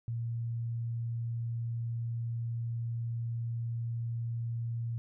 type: tone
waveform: sine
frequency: 116.54 Hz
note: A#2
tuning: in tune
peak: -32 dBFS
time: 0.08-4.98 s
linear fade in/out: 0 ms
effects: none